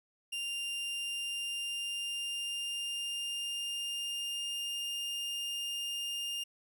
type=tone with pitch glide; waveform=40% pulse; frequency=2794 to 2815 Hz; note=F7 to F7; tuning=0 to +13 cents; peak=-34 dBFS; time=0.32-6.44 s; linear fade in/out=10 ms; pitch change=+13 cents; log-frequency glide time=0.71-4.95 s; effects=none